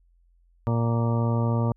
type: harmonic tone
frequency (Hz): 116.54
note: A#2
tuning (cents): 0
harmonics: 1 / 2 / 3 / 4 / 5 / 6 / 7 / 8 / 10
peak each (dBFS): -22 / -28 / -36 / -34 / -34 / -41 / -43 / -35 / -38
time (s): 0.67-1.72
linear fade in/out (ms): 0
effects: added 43 Hz sine -58 dBFS peak until 1.76 s